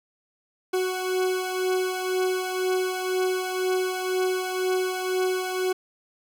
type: beating tone pair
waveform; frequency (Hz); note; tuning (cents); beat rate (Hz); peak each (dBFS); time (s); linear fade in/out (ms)
40% pulse; 370 / 372; F#4 / F#4; 0 / +9; 2; -24 / -29; 0.73-5.73; 10
effects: none